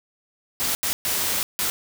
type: noise bursts at uneven times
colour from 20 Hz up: white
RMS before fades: -24 dBFS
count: 4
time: 0.6-0.75 / 0.83-0.93 / 1.05-1.43 / 1.59-1.7 s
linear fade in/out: 0 ms
effects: none

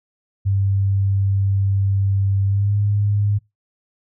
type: tone with pitch glide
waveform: sine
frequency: 98.2 to 102.55 Hz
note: G2 to G#2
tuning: +4 to -21 cents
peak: -15 dBFS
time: 0.45-3.39 s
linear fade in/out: 20 ms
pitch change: +75 cents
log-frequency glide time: 2.46-2.76 s
effects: noise-tail reverb RT60 0.2 s tail -23 dB re dry

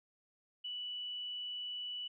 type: tone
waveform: sine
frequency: 2960 Hz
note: F#7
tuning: in tune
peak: -39 dBFS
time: 0.64-2.08 s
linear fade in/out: 10 ms
effects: none

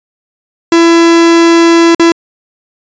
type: tone with dropouts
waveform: 45% pulse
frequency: 335.1 Hz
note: E4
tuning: 29 cents sharp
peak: -3 dBFS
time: 0.72-2.12 s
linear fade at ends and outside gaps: 2 ms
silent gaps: 1.948-1.996 s
effects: resampled to 16000 Hz

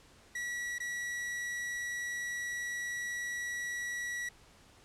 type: tone with dropouts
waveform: 45% pulse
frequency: 1935 Hz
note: B6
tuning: 36 cents flat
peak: -35 dBFS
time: 0.35-4.29 s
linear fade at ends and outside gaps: 5 ms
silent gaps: 0.784-0.801 s
effects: pink hiss -60 dBFS RMS until 4.84 s + low-pass 9000 Hz 12 dB/octave

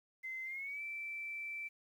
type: tone with pitch glide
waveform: sine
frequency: 2065 to 2331 Hz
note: C7 to D7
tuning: -23 to -14 cents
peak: -40 dBFS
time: 0.23-1.69 s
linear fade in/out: 20 ms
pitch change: +209 cents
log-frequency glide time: 0.44-0.82 s
effects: 11-bit

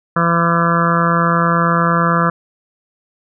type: harmonic tone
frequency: 168.9 Hz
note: E3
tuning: 42 cents sharp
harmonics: 1 / 2 / 3 / 4 / 6 / 7 / 8 / 9 / 10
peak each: -16 / -26 / -22 / -25 / -21 / -17 / -19 / -25 / -25 dBFS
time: 0.16-2.3 s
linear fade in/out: 5 ms
effects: none

